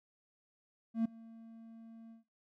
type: tone with ADSR envelope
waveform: triangle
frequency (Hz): 226.7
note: A#3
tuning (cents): -48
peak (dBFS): -24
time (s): 0.94-2.24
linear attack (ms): 110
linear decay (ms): 8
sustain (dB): -24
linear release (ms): 130
effects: noise-tail reverb RT60 0.2 s tail -22 dB re dry + tanh soft clip ceiling -20 dBFS